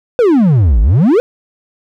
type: exponential two-way sweep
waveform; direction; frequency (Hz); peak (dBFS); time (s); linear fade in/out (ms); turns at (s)
triangle; down then up; 517 to 49 to 517; -4; 0.19-1.2; 0; 0.81
effects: none